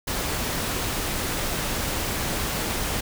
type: noise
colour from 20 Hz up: pink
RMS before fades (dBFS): -27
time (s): 0.07-3.01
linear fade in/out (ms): 10
effects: none